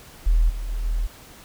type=tone with level steps; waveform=sine; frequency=40.05 Hz; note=E1; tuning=49 cents flat; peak=-14 / -26 / -23 / -20 dBFS; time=0.26-1.07 s; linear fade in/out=10 ms; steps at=0.49 / 0.68 / 0.84 s; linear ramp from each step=10 ms; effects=pink hiss -46 dBFS RMS until 1.44 s